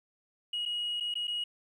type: tone with dropouts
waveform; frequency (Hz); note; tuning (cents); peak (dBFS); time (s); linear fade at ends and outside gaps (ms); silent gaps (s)
sine; 2896; F#7; -38; -29; 0.53-1.44; 5; 0.654-0.659 / 1.001-1.006 / 1.141-1.154 / 1.272-1.278
effects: tanh soft clip ceiling -28 dBFS + 11-bit